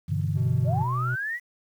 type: chord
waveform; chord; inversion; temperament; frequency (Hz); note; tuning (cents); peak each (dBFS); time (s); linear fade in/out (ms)
sine; E minor seventh; first; equal; 98 / 123.47 / 146.83 / 164.81; G2 / B2 / D3 / E3; 0 / 0 / 0 / 0; -27 / -33 / -27 / -31; 0.08-0.85; 20
type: tone with pitch glide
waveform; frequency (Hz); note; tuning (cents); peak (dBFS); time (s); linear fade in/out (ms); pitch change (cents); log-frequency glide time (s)
triangle; 125.1 to 124.38; B2 to B2; +23 to +13; -23; 0.35-1.16; 20; -10; 0.52-0.86
type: linear sweep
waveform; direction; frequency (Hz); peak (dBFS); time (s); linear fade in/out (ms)
sine; up; 540 to 1991; -27; 0.64-1.4; 50
effects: tanh soft clip ceiling -12 dBFS + 9-bit